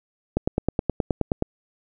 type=click train; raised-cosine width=2 ms; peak=-7 dBFS; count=11; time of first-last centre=0.37-1.424 s; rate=9.49 Hz; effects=none